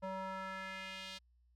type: tone with band-pass filter sweep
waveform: square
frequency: 190 Hz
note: F#3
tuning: 46 cents sharp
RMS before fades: -44 dBFS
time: 0.02-1.19 s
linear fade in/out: 20 ms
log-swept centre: 730 to 3900 Hz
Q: 1.8
effects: added 60 Hz sine -67 dBFS peak until 1.55 s